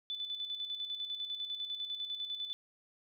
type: tone with tremolo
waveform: sine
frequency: 3495 Hz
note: A7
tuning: 12 cents flat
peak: -35 dBFS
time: 0.1-2.53 s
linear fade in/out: 0 ms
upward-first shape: square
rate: 10 Hz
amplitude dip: 50%
effects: none